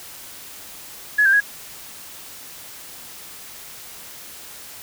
sine tone with pitch steps, 1692 / 1579 / 1658 Hz, G#6 / G6 / G#6, +32 / +12 / -3 cents, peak -12 dBFS, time 1.18-1.405 s, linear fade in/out 10 ms, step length 75 ms, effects white hiss -39 dBFS RMS until 4.82 s

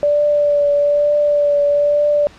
sine tone with vibrato, 583 Hz, D5, 13 cents flat, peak -11 dBFS, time 0.03-2.27 s, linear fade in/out 0 ms, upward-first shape triangle, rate 1.1 Hz, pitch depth 21 cents each way, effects pink hiss -43 dBFS RMS until 2.38 s + low-pass 5000 Hz 12 dB/octave

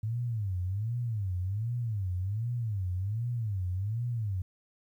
sine tone with vibrato, 104.5 Hz, G#2, 11 cents sharp, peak -29 dBFS, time 0.03-4.42 s, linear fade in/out 5 ms, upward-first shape sine, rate 1.3 Hz, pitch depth 260 cents each way, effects 11-bit

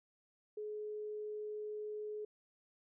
sine tone, 423.4 Hz, G#4, 33 cents sharp, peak -40 dBFS, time 0.57-2.25 s, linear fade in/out 5 ms, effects none

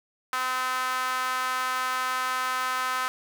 sawtooth tone with high-pass filter, 256.3 Hz, C4, 36 cents flat, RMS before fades -28 dBFS, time 0.33-3.08 s, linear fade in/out 0 ms, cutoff 1200 Hz, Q 3.5, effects none

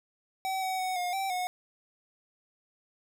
square tone with pitch steps, 763 / 753 / 744 / 715 / 775 / 728 Hz, G5 / F#5 / F#5 / F5 / G5 / F#5, -47 / +30 / +9 / +41 / -20 / -28 cents, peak -30 dBFS, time 0.45-1.47 s, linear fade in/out 0 ms, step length 170 ms, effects none

